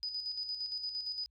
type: tone with tremolo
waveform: sine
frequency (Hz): 4978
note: D#8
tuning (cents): 0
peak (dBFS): -34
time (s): 0.03-1.26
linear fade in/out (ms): 0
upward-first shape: square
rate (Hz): 8.7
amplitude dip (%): 50
effects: added 60 Hz sine -69 dBFS peak until 1.3 s